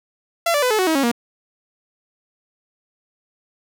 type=tone with pitch steps; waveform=sawtooth; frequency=677 / 582.6 / 501.4 / 431.4 / 371.3 / 319.5 / 274.9 / 236.6 Hz; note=E5 / D5 / B4 / A4 / F#4 / D#4 / C#4 / A#3; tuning=+46 / -14 / +26 / -34 / +6 / +46 / -14 / +26 cents; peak=-12 dBFS; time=0.46-1.116 s; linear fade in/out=5 ms; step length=82 ms; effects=none